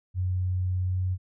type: tone with pitch glide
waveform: sine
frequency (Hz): 91.7 to 92.28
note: F#2 to F#2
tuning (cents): -15 to -4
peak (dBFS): -24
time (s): 0.14-1.18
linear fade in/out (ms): 50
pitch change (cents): +11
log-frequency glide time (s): 0.84-0.98
effects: none